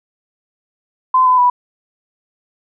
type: tone with pitch steps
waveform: sine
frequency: 1027 / 1010 / 984 Hz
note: C6 / B5 / B5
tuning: -33 / +39 / -7 cents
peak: -8 dBFS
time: 1.14-1.5 s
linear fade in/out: 5 ms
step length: 120 ms
effects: none